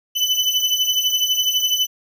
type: beating tone pair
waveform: 35% pulse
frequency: 2998 / 3010 Hz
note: F#7 / F#7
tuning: +22 / +29 cents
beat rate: 12 Hz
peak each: -18 dBFS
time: 0.15-1.87 s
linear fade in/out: 20 ms
effects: none